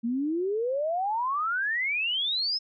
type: exponential sweep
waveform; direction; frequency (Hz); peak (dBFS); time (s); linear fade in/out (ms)
sine; up; 224.5 to 5274; -25; 0.03-2.59; 20
effects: none